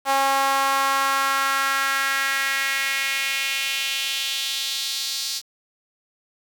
sawtooth tone with high-pass filter sweep, 272.4 Hz, C#4, 30 cents flat, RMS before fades -23 dBFS, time 0.05-5.42 s, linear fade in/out 50 ms, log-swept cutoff 820 to 4600 Hz, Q 2.6, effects 7-bit

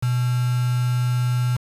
sine tone with quantisation, 123.47 Hz, B2, in tune, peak -18 dBFS, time 0.02-1.57 s, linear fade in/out 10 ms, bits 5, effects resampled to 32000 Hz

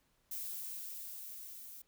violet noise with level ramp, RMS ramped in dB -41 to -51 dBFS, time 0.31-1.82 s, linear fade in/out 5 ms, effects pink hiss -75 dBFS RMS until 1.87 s

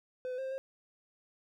triangle tone with pitch steps, 508 / 504 / 530 / 527 / 535 Hz, B4 / B4 / C5 / C5 / C5, +49 / +35 / +22 / +12 / +38 cents, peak -33 dBFS, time 0.25-0.58 s, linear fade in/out 0 ms, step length 66 ms, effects none

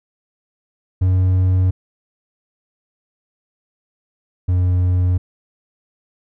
triangle tone pair in turn, 92.5 / 90.34 Hz, F#2 / F#2, 0 / -41 cents, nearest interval unison, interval 41 cents, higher first, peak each -10 / -11 dBFS, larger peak first, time 1.01-1.71 / 4.48-5.18 s, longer neither, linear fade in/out 10 ms, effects none

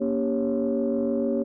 sine tone cluster, 235.3 / 281.9 / 392.7 / 552 Hz, A#3 / C#4 / G4 / C#5, +16 / +29 / +3 / -7 cents, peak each -25 / -28 / -28 / -27 dBFS, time 0-1.44 s, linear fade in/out 20 ms, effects tanh soft clip ceiling -15 dBFS

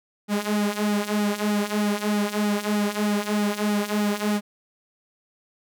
sawtooth tone with flanger, 207.7 Hz, G#3, in tune, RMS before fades -24 dBFS, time 0.28-4.41 s, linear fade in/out 50 ms, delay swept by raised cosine 1.8 to 4.8 ms, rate 3.2 Hz, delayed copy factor -0.7, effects none

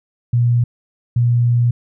sine tone pair in turn, 120 / 120 Hz, B2 / B2, -49 / -49 cents, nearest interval unison, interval 0 cents, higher neither, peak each -11 dBFS, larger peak neither, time 0.33-0.64 / 1.16-1.71 s, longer second, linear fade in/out 5 ms, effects none

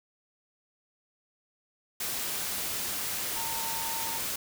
sine tone in noise, 910 Hz, A#5, 42 cents flat, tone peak -37 dBFS, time 3.36-4.18 s, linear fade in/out 5 ms, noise white, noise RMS -33 dBFS, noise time 2-4.36 s, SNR -7 dB, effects none

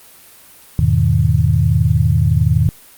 sine chord, E major seventh, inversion none, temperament equal, 82.41 / 103.83 / 123.47 / 155.56 Hz, E2 / G#2 / B2 / D#3, 0 / 0 / 0 / 0 cents, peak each -16 dBFS, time 0.79-2.69 s, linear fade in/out 0 ms, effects white hiss -43 dBFS RMS until 2.97 s + Opus 32 kbps

